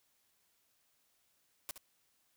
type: noise with echo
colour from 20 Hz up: white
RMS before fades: -41 dBFS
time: 1.69-1.71 s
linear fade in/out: 0 ms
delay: 68 ms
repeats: 1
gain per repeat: -10 dB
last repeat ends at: 1.778 s
effects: white hiss -75 dBFS RMS until 2.36 s